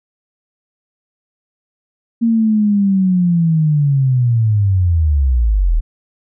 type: linear sweep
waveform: sine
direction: down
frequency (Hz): 233.1 to 36.71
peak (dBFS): -10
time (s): 2.21-5.81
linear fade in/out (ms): 20
effects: none